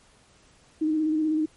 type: tone with vibrato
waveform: sine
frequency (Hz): 311.1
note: D#4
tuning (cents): 0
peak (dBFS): -21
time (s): 0.81-1.46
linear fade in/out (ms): 10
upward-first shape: square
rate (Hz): 16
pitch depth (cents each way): 26
effects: pink hiss -58 dBFS RMS until 1.56 s + MP3 48 kbps